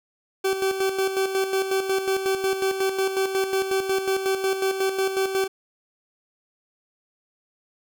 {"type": "tone with tremolo", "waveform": "40% pulse", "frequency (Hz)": 384.7, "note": "G4", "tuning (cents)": -33, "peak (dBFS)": -19, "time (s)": [0.44, 5.48], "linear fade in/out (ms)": 10, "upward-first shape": "square", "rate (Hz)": 5.5, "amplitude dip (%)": 55, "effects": []}